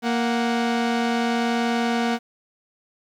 sawtooth tone pair together, 233.1 / 740 Hz, A#3 / F#5, 0 / 0 cents, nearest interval octave + minor sixth, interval 2000 cents, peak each -17 / -23 dBFS, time 0.02-2.19 s, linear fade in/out 50 ms, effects low-pass 5000 Hz 12 dB/octave + 9-bit

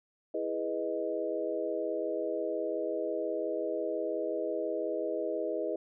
sine chord, E major seventh, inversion none, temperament equal, 329.6 / 415.3 / 493.9 / 622.3 Hz, E4 / G#4 / B4 / D#5, 0 / 0 / 0 / 0 cents, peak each -37 / -36 / -36 / -35 dBFS, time 0.34-5.76 s, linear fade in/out 5 ms, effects none

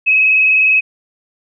sine tone with vibrato, 2558 Hz, D#7, 47 cents sharp, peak -8 dBFS, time 0.06-0.81 s, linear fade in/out 20 ms, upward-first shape triangle, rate 20 Hz, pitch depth 38 cents each way, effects none

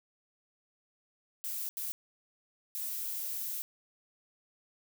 violet noise bursts at uneven times, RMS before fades -37 dBFS, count 3, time 1.44-1.69 / 1.77-1.92 / 2.75-3.62 s, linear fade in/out 0 ms, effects none

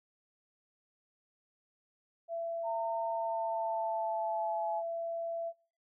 sine tone, 670 Hz, E5, 28 cents sharp, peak -34 dBFS, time 2.28-5.53 s, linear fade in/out 50 ms
sine tone with pitch glide, 911 to 850 Hz, A#5 to G#5, -40 to +40 cents, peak -34 dBFS, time 2.63-4.83 s, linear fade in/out 50 ms, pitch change -120 cents, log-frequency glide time 3.12-4.69 s
effects noise-tail reverb RT60 0.4 s tail -24 dB re dry

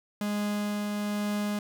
45% pulse tone with tremolo, 207.2 Hz, G#3, 4 cents flat, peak -27 dBFS, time 0.21-1.59 s, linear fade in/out 2 ms, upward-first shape triangle, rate 1.1 Hz, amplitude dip 25%, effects none

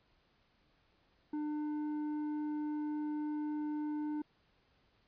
sine tone with tanh clipping, 300.3 Hz, D4, 39 cents sharp, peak -36 dBFS, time 1.33-4.22 s, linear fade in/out 5 ms, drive 7 dB, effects pink hiss -72 dBFS RMS until 5.07 s + resampled to 11025 Hz

